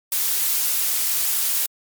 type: noise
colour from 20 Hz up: blue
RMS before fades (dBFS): -21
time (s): 0.12-1.66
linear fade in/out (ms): 2
effects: MP3 96 kbps